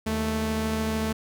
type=tone pair together; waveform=sawtooth; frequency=77.78 / 220 Hz; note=D#2 / A3; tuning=0 / 0 cents; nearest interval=octave + tritone; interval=1800 cents; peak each=-27 / -22 dBFS; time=0.06-1.13 s; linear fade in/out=10 ms; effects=none